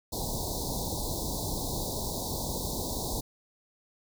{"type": "band-stop noise", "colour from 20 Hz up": "pink", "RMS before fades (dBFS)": -33, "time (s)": [0.12, 3.21], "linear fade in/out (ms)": 10, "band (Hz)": [1000, 3700], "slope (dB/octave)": 96, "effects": []}